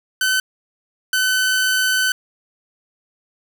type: tone pair in turn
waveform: sawtooth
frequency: 1521 / 1515.7 Hz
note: F#6 / F#6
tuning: +47 / +41 cents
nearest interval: unison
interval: 6 cents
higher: first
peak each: -12 dBFS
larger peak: neither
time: 0.21-0.4 / 1.13-2.12 s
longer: second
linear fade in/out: 2 ms
effects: none